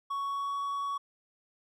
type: tone with pitch glide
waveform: triangle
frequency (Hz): 1114 to 1122.4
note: C#6 to C#6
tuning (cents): +8 to +21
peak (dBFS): -29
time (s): 0.1-0.98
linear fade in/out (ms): 10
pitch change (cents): +13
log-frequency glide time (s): 0.24-0.56
effects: none